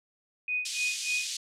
sine tone with tremolo, 2489 Hz, D#7, in tune, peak -26 dBFS, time 0.48-1.32 s, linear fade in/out 2 ms, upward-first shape sine, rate 3.4 Hz, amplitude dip 100%
white band-pass noise, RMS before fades -35 dBFS, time 0.65-1.37 s, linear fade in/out 5 ms, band 2900 to 7700 Hz, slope 24 dB/octave
effects low-pass 12000 Hz 12 dB/octave

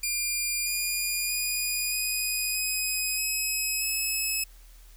10% pulse tone with pitch steps, 2400 / 2429 / 2459 / 2489 / 2519 / 2550 / 2581 Hz, D7 / D#7 / D#7 / D#7 / D#7 / D#7 / E7, +37 / -42 / -21 / 0 / +21 / +42 / -37 cents, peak -18 dBFS, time 0.03-4.44 s, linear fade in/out 5 ms, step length 630 ms, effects added 40 Hz sine -48 dBFS peak until 4.96 s + white hiss -58 dBFS RMS until 4.96 s

